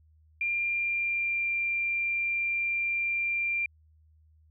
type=tone with pitch glide; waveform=sine; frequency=2391 to 2377 Hz; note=D7 to D7; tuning=+30 to +20 cents; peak=-26 dBFS; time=0.41-3.66 s; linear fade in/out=2 ms; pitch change=-10 cents; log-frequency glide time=0.69-1.52 s; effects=added 78 Hz sine -58 dBFS peak until 4.5 s